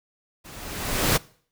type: noise with level ramp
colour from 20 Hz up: pink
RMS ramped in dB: -44 to -18 dBFS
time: 0.44-1.18 s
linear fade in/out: 20 ms
effects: noise-tail reverb RT60 0.5 s tail -22 dB re dry